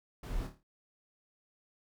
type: noise with echo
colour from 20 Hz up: brown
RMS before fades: -37 dBFS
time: 0.23-0.47 s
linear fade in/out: 5 ms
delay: 27 ms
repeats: 6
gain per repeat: -6 dB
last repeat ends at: 0.632 s
effects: none